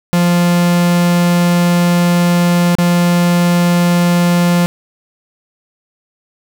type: tone with dropouts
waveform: 45% pulse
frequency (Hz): 174.4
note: F3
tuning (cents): -2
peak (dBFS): -9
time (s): 0.13-4.66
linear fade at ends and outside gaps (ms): 0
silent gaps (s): 2.752-2.785
effects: 8-bit